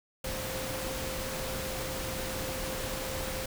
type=tone in noise; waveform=sine; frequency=523.3 Hz; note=C5; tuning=in tune; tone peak=-39 dBFS; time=0.24-3.46 s; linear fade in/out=5 ms; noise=pink; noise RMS=-36 dBFS; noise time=0.24-3.46 s; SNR=-6 dB; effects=none